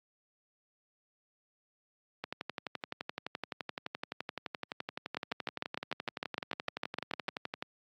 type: two click trains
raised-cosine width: 0.3 ms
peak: -20 / -17 dBFS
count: 64 / 15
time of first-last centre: 2.24-7.625 / 5.17-7.288 s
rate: 11.7 / 6.61 Hz
effects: high-pass 150 Hz 12 dB/octave + AAC 48 kbps